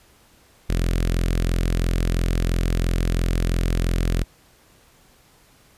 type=tone with notch filter; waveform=sawtooth; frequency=42.96 Hz; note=F1; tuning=28 cents flat; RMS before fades=-21 dBFS; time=0.69-4.24 s; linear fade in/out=10 ms; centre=890 Hz; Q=1.1; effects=pink hiss -55 dBFS RMS until 5.77 s + resampled to 32000 Hz